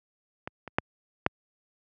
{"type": "clicks", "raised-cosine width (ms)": 0.5, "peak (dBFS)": [-19, -24, -7, -6], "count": 4, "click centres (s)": [0.475, 0.677, 0.785, 1.264], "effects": ["high-pass 80 Hz 12 dB/octave"]}